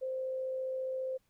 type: tone with amplitude modulation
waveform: sine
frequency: 521 Hz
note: C5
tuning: 7 cents flat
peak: -32 dBFS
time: 0.01-1.18 s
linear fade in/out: 20 ms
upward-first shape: sine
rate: 54.8 Hz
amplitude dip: 25%
effects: pink hiss -75 dBFS RMS until 1.29 s